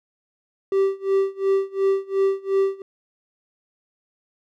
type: tone with tremolo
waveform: triangle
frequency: 389.3 Hz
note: G4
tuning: 12 cents flat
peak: -13 dBFS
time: 0.72-2.82 s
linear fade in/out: 2 ms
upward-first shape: sine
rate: 2.8 Hz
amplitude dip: 95%
effects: none